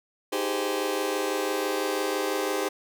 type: chord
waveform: sawtooth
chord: Ab major seventh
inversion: second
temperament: just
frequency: 311.5 / 389.3 / 415.3 / 519.1 Hz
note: Eb4 / G4 / Ab4 / C5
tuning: +2 / -12 / 0 / -14 cents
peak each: -29 / -26 / -28 / -27 dBFS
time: 0.32-2.69 s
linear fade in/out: 10 ms
effects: none